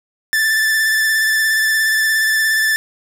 45% pulse tone with vibrato, 1760 Hz, A6, in tune, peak -13 dBFS, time 0.33-2.76 s, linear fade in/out 0 ms, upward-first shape square, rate 17 Hz, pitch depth 17 cents each way, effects none

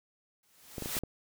white noise with exponential growth, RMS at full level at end -32 dBFS, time 0.43-0.99 s, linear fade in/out 2 ms, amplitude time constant 120 ms
clicks, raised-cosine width 2 ms, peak -24 dBFS, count 5, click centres 0.782 / 0.823 / 0.859 / 0.968 / 1.036 s
effects none

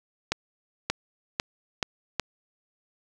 accelerating click train, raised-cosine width 0.2 ms, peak -7 dBFS, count 5, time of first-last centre 0.32-2.197 s, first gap 580 ms, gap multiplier 0.86, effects none

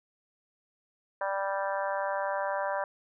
harmonic tone, 196 Hz, G3, in tune, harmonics 3 / 4 / 5 / 6 / 7 / 8 / 9, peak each -32 / -36 / -34 / -41 / -43 / -38 / -44 dBFS, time 1.21-2.84 s, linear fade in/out 2 ms, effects none

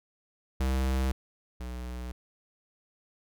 square tone pair in turn, 65.41 / 61.58 Hz, C2 / B1, 0 / -4 cents, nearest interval minor second, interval 104 cents, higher first, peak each -26 / -36 dBFS, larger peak first, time 0.6-1.12 / 1.6-2.12 s, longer neither, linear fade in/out 5 ms, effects none

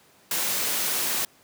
white noise, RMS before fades -26 dBFS, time 0.31-1.25 s, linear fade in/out 2 ms, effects pink hiss -57 dBFS RMS until 1.43 s + high-pass 150 Hz 12 dB/octave

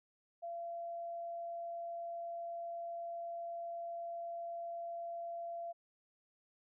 sine tone, 682 Hz, F5, 41 cents flat, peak -40 dBFS, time 0.42-5.73 s, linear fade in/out 20 ms, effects none

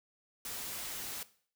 white noise, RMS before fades -41 dBFS, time 0.45-1.23 s, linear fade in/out 2 ms, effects noise-tail reverb RT60 0.5 s tail -17 dB re dry

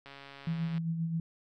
click train, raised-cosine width 0.3 ms, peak -32 dBFS, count 101, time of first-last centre 0.06-0.779 s, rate 139 Hz
sine tone with tremolo, 164.81 Hz, E3, in tune, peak -28 dBFS, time 0.47-1.2 s, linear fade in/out 2 ms, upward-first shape sine, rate 7.6 Hz, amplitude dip 45%
effects none

